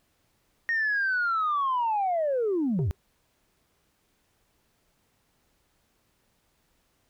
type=linear sweep; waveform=sine; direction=down; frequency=1864.7 to 69.3 Hz; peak=-22 dBFS; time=0.69-2.91 s; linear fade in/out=0 ms
type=tone with exponential decay; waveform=sine; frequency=392 Hz; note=G4; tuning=in tune; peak=-25 dBFS; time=2.79-2.95 s; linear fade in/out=0 ms; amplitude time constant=34 ms
effects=tanh soft clip ceiling -20 dBFS + pink hiss -70 dBFS RMS until 7.09 s